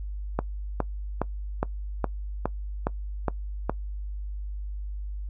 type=click train; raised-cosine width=1 ms; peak=-10 dBFS; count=9; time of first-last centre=0.39-3.696 s; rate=2.42 Hz; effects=noise-tail reverb RT60 0.1 s tail -21 dB re dry + added 50 Hz sine -31 dBFS peak until 5.29 s